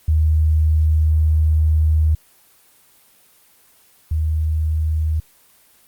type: tone pair in turn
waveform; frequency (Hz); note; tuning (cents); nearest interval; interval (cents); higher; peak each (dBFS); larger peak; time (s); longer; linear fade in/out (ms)
sine; 78 / 78.28; D#2 / D#2; +5 / +11; unison; 6; second; -12 / -16; first; 0.08-2.15 / 4.11-5.2; first; 5
effects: white hiss -53 dBFS RMS until 5.87 s + Opus 24 kbps